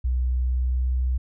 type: tone with pitch glide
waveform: sine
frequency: 62.5 to 63.26 Hz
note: B1 to B1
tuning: +21 to +42 cents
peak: -20 dBFS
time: 0.04-1.18 s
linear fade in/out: 10 ms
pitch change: +21 cents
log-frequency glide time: 0.28-0.99 s
effects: none